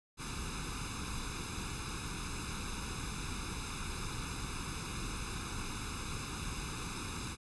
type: noise with comb filter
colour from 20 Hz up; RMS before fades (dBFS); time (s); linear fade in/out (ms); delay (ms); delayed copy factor
pink; -40; 0.17-7.37; 50; 0.79; +0.85
effects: resampled to 24000 Hz